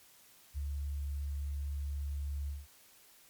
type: tone with ADSR envelope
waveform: sine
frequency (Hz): 71.2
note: C#2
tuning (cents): +47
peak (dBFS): -32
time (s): 0.54-2.67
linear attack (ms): 40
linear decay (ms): 7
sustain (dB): -2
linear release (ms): 190
effects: white hiss -61 dBFS RMS until 3.29 s + MP3 96 kbps